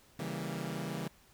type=chord; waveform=sawtooth; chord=C# diminished seventh; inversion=none; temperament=equal with one note detuned; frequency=138.59 / 164.81 / 197.82 / 233.1 Hz; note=C#3 / E3 / G3 / Bb3; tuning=0 / 0 / +16 / 0 cents; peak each=-38 / -36 / -38 / -40 dBFS; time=0.19-1.08 s; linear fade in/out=5 ms; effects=pink hiss -63 dBFS RMS until 1.33 s